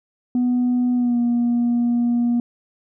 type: tone with pitch glide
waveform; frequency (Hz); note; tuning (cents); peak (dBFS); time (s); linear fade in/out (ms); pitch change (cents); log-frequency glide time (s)
sine; 246.9 to 238.9; B3 to A#3; 0 to +43; -14; 0.35-2.4; 2; -57; 0.95-1.18
effects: tanh soft clip ceiling -14 dBFS